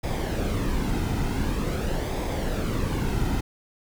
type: noise with flanger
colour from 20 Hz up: brown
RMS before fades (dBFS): -26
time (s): 0.03-3.41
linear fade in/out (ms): 10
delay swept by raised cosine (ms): 0.69 to 1.79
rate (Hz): 0.46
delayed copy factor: -0.5
effects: none